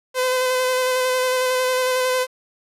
sawtooth tone with vibrato, 510 Hz, C5, 44 cents flat, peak -14 dBFS, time 0.14-2.27 s, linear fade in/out 50 ms, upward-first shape square, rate 11 Hz, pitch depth 13 cents each way, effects resampled to 32000 Hz + 8-bit

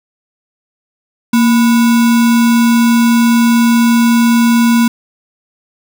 sine tone with sample-and-hold, 233 Hz, A#3, 1 cent flat, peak -6 dBFS, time 1.33-4.88 s, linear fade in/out 5 ms, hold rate 1225 Hz, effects none

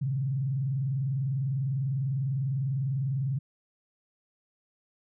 sine tone with vibrato, 133.7 Hz, C3, 38 cents sharp, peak -26 dBFS, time 0.01-3.39 s, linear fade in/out 10 ms, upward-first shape sine, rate 20 Hz, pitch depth 190 cents each way, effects none

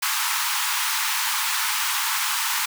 pink high-pass noise, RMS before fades -24 dBFS, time 0.02-2.66 s, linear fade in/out 10 ms, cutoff 850 Hz, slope 96 dB/octave, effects none

